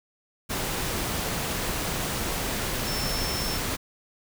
sine tone in noise, 5360 Hz, E8, 28 cents sharp, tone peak -32 dBFS, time 2.86-3.58 s, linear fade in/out 20 ms, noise pink, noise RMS -29 dBFS, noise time 0.49-3.77 s, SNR -6 dB, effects none

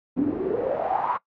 pink noise with band-pass filter sweep, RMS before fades -25 dBFS, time 0.16-1.18 s, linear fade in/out 20 ms, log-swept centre 250 to 1100 Hz, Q 8.5, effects noise-tail reverb RT60 0.1 s tail -19 dB re dry + low-pass 2000 Hz 12 dB/octave

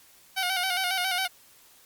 10% pulse tone with vibrato, 740 Hz, F#5, in tune, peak -17 dBFS, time 0.36-1.28 s, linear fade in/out 20 ms, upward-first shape square, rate 7.3 Hz, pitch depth 54 cents each way, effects white hiss -56 dBFS RMS until 1.85 s + Opus 48 kbps

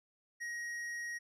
triangle tone with tanh clipping, 1888 Hz, A#6, 22 cents sharp, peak -40 dBFS, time 0.4-1.19 s, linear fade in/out 20 ms, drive 14 dB, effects resampled to 32000 Hz

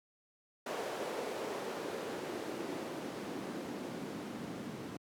white noise with band-pass filter sweep, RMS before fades -41 dBFS, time 0.66-4.97 s, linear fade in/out 5 ms, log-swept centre 510 to 200 Hz, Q 1.7, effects high-pass 100 Hz 12 dB/octave

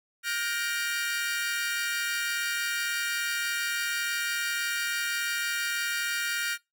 sawtooth chord, G minor seventh, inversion third, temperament equal with one note detuned, 1418.1 / 1568 / 1864.7 / 2349 Hz, F6 / G6 / Bb6 / D7, +26 / 0 / 0 / 0 cents, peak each -28 / -33 / -30 / -33 dBFS, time 0.23-6.58 s, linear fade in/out 50 ms, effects noise-tail reverb RT60 0.2 s tail -23 dB re dry

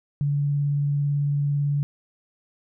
sine tone with vibrato, 143.6 Hz, D3, 39 cents flat, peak -20 dBFS, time 0.21-1.83 s, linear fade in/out 0 ms, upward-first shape sine, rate 18 Hz, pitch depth 11 cents each way, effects none

